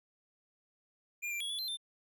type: tone with pitch steps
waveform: square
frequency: 2406 / 2365 / 3339 / 3432 / 4115 / 3573 Hz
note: D7 / D7 / G#7 / A7 / C8 / A7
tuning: +41 / +12 / +9 / -44 / -30 / +26 cents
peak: -36 dBFS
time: 1.22-1.772 s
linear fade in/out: 20 ms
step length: 92 ms
effects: none